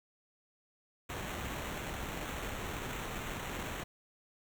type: noise with sample-and-hold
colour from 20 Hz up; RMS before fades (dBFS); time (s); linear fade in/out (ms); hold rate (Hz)
pink; -40; 1.09-3.84; 10; 4900
effects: none